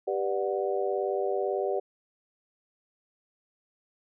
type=chord; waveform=sine; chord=G major seventh; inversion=none; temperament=just; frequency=392 / 490 / 588 / 735 Hz; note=G4 / B4 / D5 / F#5; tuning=0 / -14 / +2 / -12 cents; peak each=-29 / -33 / -32 / -34 dBFS; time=0.07-1.8 s; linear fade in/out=10 ms; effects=none